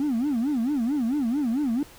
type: tone with vibrato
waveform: triangle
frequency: 259.6 Hz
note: C4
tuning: 13 cents flat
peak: -19 dBFS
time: 0-1.83 s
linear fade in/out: 2 ms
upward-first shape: sine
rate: 4.5 Hz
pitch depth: 260 cents each way
effects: tanh soft clip ceiling -17 dBFS + pink hiss -49 dBFS RMS until 1.98 s